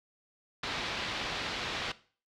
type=low-pass noise; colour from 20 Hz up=white; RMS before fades=-36 dBFS; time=0.63-1.92 s; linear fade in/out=5 ms; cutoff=4100 Hz; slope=24 dB/octave; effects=noise-tail reverb RT60 0.4 s tail -17 dB re dry